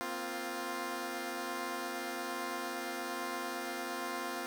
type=chord; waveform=10% pulse; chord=Bb suspended second; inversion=none; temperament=equal with one note detuned; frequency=235.7 / 261.6 / 349.2 Hz; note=Bb3 / C4 / F4; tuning=+19 / 0 / 0 cents; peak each=-37 / -33 / -31 dBFS; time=0.01-4.46 s; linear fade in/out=0 ms; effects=none